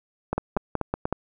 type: two click trains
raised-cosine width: 1 ms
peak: -10 / -11 dBFS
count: 5 / 4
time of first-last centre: 0.38-1.126 / 0.33-1.055 s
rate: 5.36 / 4.14 Hz
effects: none